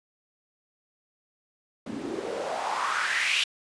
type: noise with band-pass filter sweep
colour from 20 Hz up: white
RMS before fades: -29 dBFS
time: 1.86-3.44 s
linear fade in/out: 5 ms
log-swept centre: 220 to 3000 Hz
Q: 3.8
effects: resampled to 22050 Hz